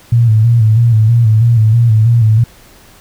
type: tone with vibrato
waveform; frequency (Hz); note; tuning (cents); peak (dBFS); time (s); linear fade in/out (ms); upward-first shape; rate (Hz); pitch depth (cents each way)
sine; 113.4; A#2; -47; -5; 0.12-2.44; 5; square; 3.1; 65
effects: pink hiss -42 dBFS RMS until 3 s